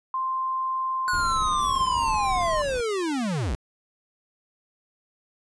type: tone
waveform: sine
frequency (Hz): 1046.5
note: C6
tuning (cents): 0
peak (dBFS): -24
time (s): 0.14-2.62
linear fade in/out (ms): 2
type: linear sweep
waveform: square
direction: down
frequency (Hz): 1480 to 44.03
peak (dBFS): -25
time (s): 1.08-3.55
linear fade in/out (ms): 0
type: noise with tremolo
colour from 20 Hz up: brown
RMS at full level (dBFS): -33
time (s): 1.13-2.81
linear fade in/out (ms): 5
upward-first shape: triangle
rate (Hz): 18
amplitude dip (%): 40
effects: resampled to 22050 Hz